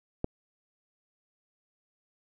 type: click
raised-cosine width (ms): 2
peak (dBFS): -15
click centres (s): 0.244
effects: none